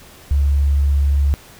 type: tone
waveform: sine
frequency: 70.6 Hz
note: C#2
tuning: 32 cents sharp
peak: -12 dBFS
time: 0.31-1.34 s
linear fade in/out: 0 ms
effects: pink hiss -43 dBFS RMS until 1.59 s